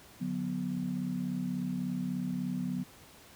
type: chord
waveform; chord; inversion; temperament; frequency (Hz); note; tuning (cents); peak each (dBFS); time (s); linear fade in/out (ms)
sine; B minor; first; equal with one note detuned; 146.83 / 183.4 / 246.9; D3 / F#3 / B3; 0 / -15 / 0; -40 / -34 / -35; 0.2-2.84; 20
effects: pink hiss -55 dBFS RMS until 3.35 s + high-pass 60 Hz 12 dB/octave